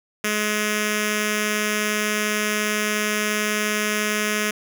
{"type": "tone with notch filter", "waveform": "5% pulse", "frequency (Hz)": 211.4, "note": "G#3", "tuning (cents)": 31, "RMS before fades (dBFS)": -23, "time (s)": [0.24, 4.51], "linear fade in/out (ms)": 5, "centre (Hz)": 860, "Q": 1, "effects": []}